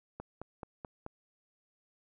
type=click train; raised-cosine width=1 ms; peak=-27 dBFS; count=5; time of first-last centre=0.2-1.064 s; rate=4.63 Hz; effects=none